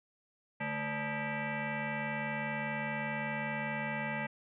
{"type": "tone with frequency modulation", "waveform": "sine", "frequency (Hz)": 870, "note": "A5", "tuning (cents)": -20, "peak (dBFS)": -33, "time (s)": [0.6, 4.27], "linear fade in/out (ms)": 10, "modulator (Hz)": 363, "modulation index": 4.2, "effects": []}